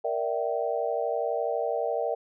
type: chord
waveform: sine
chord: E half-diminished seventh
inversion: second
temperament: equal with one note detuned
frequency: 466.2 / 587.3 / 659.3 / 773.2 Hz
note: Bb4 / D5 / E5 / G5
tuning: 0 / 0 / 0 / -24 cents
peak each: -30 / -31 / -31 / -33 dBFS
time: 0.04-2.15 s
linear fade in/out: 10 ms
effects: none